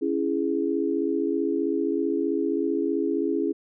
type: chord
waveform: sine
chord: C# minor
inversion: none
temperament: just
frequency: 277.2 / 332.6 / 415.8 Hz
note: C#4 / E4 / G#4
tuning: 0 / +16 / +2 cents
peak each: -27 / -26 / -27 dBFS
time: 0.01-3.53 s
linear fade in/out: 20 ms
effects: none